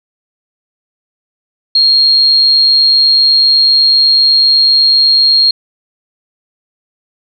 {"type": "tone", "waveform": "sine", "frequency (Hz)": 4248, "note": "C8", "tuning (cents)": 25, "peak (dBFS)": -5, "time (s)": [1.75, 5.51], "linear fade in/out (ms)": 5, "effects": []}